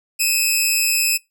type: tone pair together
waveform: 10% pulse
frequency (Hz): 2520 / 2637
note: D#7 / E7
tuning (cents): +21 / 0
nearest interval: minor second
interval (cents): 79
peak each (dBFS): -10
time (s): 0.19-1.18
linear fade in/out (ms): 20
effects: noise-tail reverb RT60 0.2 s tail -23 dB re dry